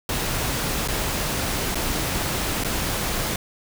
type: noise with dropouts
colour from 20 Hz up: pink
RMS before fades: -25 dBFS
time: 0.09-3.36 s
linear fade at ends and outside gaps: 2 ms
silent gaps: 0.877-0.884 / 1.747-1.754 / 2.638-2.646 s
effects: none